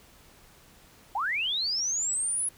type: linear sweep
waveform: sine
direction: up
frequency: 732 to 10548 Hz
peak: -26 dBFS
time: 1.15-2.49 s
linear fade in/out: 5 ms
effects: pink hiss -56 dBFS RMS until 2.57 s